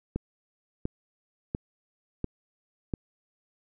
click train, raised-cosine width 3 ms, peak -16 dBFS, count 5, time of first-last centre 0.16-2.938 s, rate 1.44 Hz, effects none

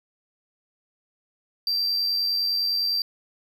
triangle tone with amplitude modulation, 4700 Hz, D8, 1 cent sharp, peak -19 dBFS, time 1.67-3.02 s, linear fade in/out 2 ms, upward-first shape sine, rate 89.9 Hz, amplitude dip 35%, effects none

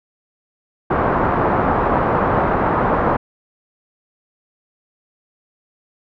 white low-pass noise, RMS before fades -17 dBFS, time 0.9-3.17 s, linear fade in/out 10 ms, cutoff 1200 Hz, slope 24 dB/octave, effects none

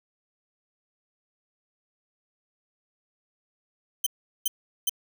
5% pulse tone bursts, 3091 Hz, G7, 25 cents flat, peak -13 dBFS, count 3, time 4.04-4.895 s, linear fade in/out 5 ms, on 25 ms, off 390 ms, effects none

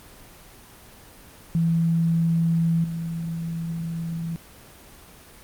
sine tone with level steps, 165.9 Hz, E3, 11 cents sharp, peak -18 / -26 dBFS, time 1.55-4.36 s, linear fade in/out 0 ms, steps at 2.84 s, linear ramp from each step 2 ms, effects pink hiss -47 dBFS RMS until 5.43 s + Opus 24 kbps

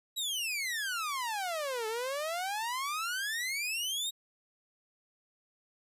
sawtooth exponential two-way sweep, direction down then up, 3939 to 430 to 3826 Hz, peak -29 dBFS, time 0.16-4.11 s, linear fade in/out 20 ms, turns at 1.87 s, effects resampled to 32000 Hz

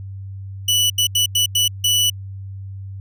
sawtooth tone bursts at uneven times, 2960 Hz, F#7, in tune, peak -11 dBFS, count 6, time 0.68-0.9 / 0.98-1.07 / 1.15-1.26 / 1.35-1.46 / 1.55-1.68 / 1.84-2.1 s, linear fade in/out 5 ms, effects added 97 Hz sine -29 dBFS peak until 3 s

